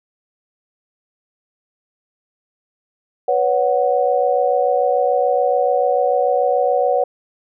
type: chord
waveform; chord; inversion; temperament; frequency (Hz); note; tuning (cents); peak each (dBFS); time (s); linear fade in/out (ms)
sine; B suspended second; none; equal with one note detuned; 493.9 / 560.8 / 740; B4 / C#5 / F#5; 0 / +20 / 0; -18; 3.28-7.04; 5
effects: none